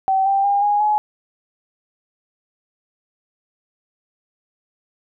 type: tone with pitch steps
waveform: sine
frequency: 768 / 786.4 / 805.3 / 824.5 / 844.3 Hz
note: G5 / G5 / G5 / G#5 / G#5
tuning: -36 / +5 / +46 / -13 / +28 cents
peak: -14 dBFS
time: 0.08-0.98 s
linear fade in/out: 0 ms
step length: 180 ms
effects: none